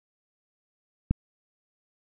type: click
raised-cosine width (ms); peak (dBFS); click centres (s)
5; -10; 1.11
effects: none